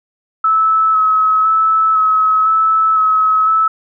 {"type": "tone with vibrato", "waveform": "sine", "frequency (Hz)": 1295, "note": "E6", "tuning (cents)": -31, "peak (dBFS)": -9, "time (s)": [0.44, 3.68], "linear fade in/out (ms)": 5, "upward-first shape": "square", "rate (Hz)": 0.99, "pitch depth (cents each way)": 15, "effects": []}